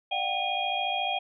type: tone cluster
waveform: sine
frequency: 599 / 723 / 777 / 2457 / 3260 Hz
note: D5 / F#5 / G5 / D#7 / G#7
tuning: +34 / -40 / -16 / -22 / -33 cents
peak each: -39 / -32 / -31 / -33 / -32 dBFS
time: 0.11-1.19 s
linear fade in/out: 10 ms
effects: none